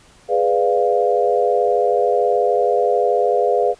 sine chord, G# diminished seventh, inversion none, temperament equal, 415.3 / 493.9 / 587.3 / 698.5 Hz, G#4 / B4 / D5 / F5, 0 / 0 / 0 / 0 cents, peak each -19 / -18 / -22 / -19 dBFS, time 0.28-3.75 s, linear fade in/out 50 ms, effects pink hiss -50 dBFS RMS until 3.79 s + resampled to 22050 Hz

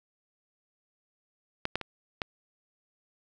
clicks, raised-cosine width 0.3 ms, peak -13 / -12 / -20 / -14 dBFS, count 4, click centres 1.654 / 1.756 / 1.813 / 2.218 s, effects none

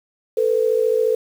sine tone pair together, 443.8 / 498.1 Hz, A4 / B4, +15 / +15 cents, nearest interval major second, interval 200 cents, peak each -17 / -19 dBFS, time 0.37-1.15 s, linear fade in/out 5 ms, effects 7-bit

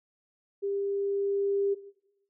sine tone with level ramp, 398.7 Hz, G4, 29 cents sharp, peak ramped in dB -28 to -23 dBFS, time 0.62-1.75 s, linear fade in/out 20 ms, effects noise-tail reverb RT60 0.9 s tail -17 dB re dry

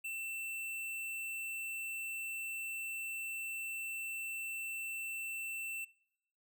square tone, 2680 Hz, E7, 28 cents sharp, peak -39 dBFS, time 0.04-5.85 s, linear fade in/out 10 ms, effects noise-tail reverb RT60 0.8 s tail -24 dB re dry

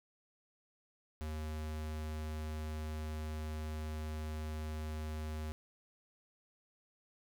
square tone, 77.4 Hz, D#2, 9 cents flat, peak -39 dBFS, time 1.21-5.52 s, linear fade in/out 0 ms, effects none

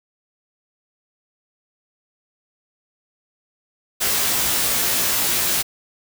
white noise with comb filter, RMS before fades -20 dBFS, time 4-5.63 s, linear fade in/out 20 ms, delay 17 ms, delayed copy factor +0.7, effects none

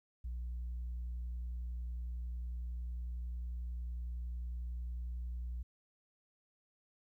sine tone with vibrato, 60.1 Hz, B1, 46 cents flat, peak -36 dBFS, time 0.24-5.63 s, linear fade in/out 10 ms, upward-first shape sine, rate 11 Hz, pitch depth 12 cents each way, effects tanh soft clip ceiling -36 dBFS + 13-bit

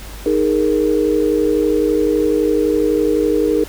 sine chord, D# suspended fourth, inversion none, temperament just, 311.1 / 414.8 / 466.7 Hz, D#4 / G#4 / A#4, 0 / -2 / +2 cents, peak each -17 dBFS, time 0.26-3.64 s, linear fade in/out 2 ms, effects added 50 Hz sine -32 dBFS peak until 3.68 s + pink hiss -36 dBFS RMS until 3.68 s

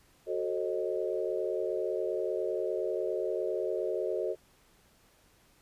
sine chord, F# diminished seventh, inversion none, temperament equal with one note detuned, 370 / 440 / 535.2 / 622.3 Hz, F#4 / A4 / C5 / Eb5, 0 / 0 / +39 / 0 cents, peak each -34 / -34 / -36 / -36 dBFS, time 0.26-4.36 s, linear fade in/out 50 ms, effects pink hiss -64 dBFS RMS until 5.61 s + resampled to 32000 Hz

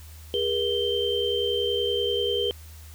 sine tone cluster, 408.4 / 478.8 / 3128 Hz, G#4 / A#4 / G7, -29 / +46 / -4 cents, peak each -27 dBFS, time 0.34-2.51 s, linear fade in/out 0 ms, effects added 78 Hz sine -42 dBFS peak until 2.94 s + white hiss -51 dBFS RMS until 2.94 s

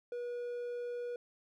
triangle tone, 483.6 Hz, B4, 36 cents flat, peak -35 dBFS, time 0.12-1.16 s, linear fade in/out 2 ms, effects none

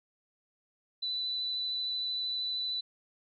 sine tone with vibrato, 3987 Hz, B7, 16 cents sharp, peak -31 dBFS, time 1.02-2.81 s, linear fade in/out 10 ms, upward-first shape sine, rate 13 Hz, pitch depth 13 cents each way, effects none

